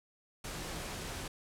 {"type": "noise", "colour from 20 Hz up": "pink", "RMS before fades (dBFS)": -41, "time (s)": [0.44, 1.28], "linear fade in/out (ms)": 5, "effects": ["low-pass 11000 Hz 12 dB/octave"]}